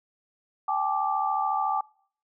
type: chord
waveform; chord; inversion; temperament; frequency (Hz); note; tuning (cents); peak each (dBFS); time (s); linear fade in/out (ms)
sine; G suspended second; none; equal with one note detuned; 784 / 857.9 / 1174.7; G5 / A5 / D6; 0 / -44 / 0; -28; 0.68-1.81; 5
effects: noise-tail reverb RT60 0.6 s tail -26 dB re dry